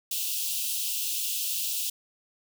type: high-pass noise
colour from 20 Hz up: white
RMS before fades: -30 dBFS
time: 0.11-1.9 s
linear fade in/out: 5 ms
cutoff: 2600 Hz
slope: 96 dB/octave
effects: none

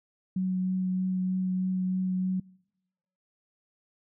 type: tone with vibrato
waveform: sine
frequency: 185.5 Hz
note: F#3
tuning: 5 cents sharp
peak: -25 dBFS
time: 0.36-2.4 s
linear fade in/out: 5 ms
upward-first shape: triangle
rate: 3.2 Hz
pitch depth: 11 cents each way
effects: noise-tail reverb RT60 0.9 s tail -26 dB re dry

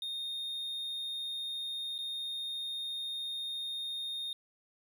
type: tone with dropouts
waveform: triangle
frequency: 3683 Hz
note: A#7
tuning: 22 cents flat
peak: -34 dBFS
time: 0.02-4.33 s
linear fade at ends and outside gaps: 2 ms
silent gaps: 1.981-1.987 s
effects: none

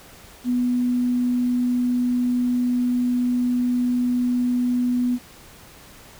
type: tone with quantisation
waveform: sine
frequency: 246.5 Hz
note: B3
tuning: 3 cents flat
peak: -18 dBFS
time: 0.44-5.19 s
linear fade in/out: 50 ms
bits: 8
effects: pink hiss -46 dBFS RMS until 6.19 s

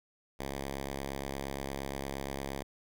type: tone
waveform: 5% pulse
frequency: 68.6 Hz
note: C#2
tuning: 17 cents flat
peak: -25 dBFS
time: 0.39-2.63 s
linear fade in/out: 10 ms
effects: none

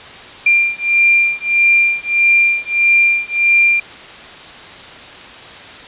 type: beating tone pair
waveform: sine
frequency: 2383 / 2384.6 Hz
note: D7 / D7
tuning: +25 / +26 cents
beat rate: 1.6 Hz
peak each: -13 dBFS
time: 0.46-3.8 s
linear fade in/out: 5 ms
effects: white hiss -34 dBFS RMS until 5.87 s + resampled to 8000 Hz

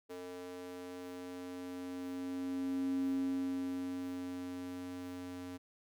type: tone with high-pass filter sweep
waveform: square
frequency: 89.9 Hz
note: F#2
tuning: 49 cents flat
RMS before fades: -40 dBFS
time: 0.09-5.58 s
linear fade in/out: 20 ms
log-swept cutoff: 380 to 200 Hz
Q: 9.2
effects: none

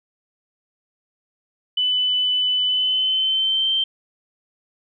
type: tone with pitch glide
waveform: sine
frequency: 2998 to 3129 Hz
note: F#7 to G7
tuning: +22 to -4 cents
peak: -17 dBFS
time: 1.77-3.84 s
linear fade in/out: 5 ms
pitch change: +74 cents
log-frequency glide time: 2.63-3.72 s
effects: none

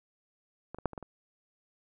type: clicks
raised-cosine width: 1 ms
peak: -26 / -29 / -13 / -29 / -24 / -30 dBFS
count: 6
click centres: 0.746 / 0.786 / 0.857 / 0.933 / 0.978 / 1.027 s
effects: none

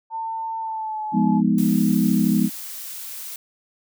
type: tone with pitch glide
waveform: sine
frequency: 898 to 857 Hz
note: A5 to A5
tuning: +35 to -46 cents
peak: -25 dBFS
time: 0.1-1.42 s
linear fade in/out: 50 ms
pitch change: -81 cents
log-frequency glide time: 0.59-1.04 s
type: chord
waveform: sine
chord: F half-diminished seventh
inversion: none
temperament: equal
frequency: 174.61 / 207.7 / 246.9 / 311.1 Hz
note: F3 / Ab3 / Cb4 / Eb4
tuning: 0 / 0 / 0 / 0 cents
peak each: -22 / -19 / -21 / -25 dBFS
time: 1.12-2.5 s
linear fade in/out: 50 ms
type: noise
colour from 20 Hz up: blue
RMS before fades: -34 dBFS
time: 1.58-3.36 s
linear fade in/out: 2 ms
effects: none

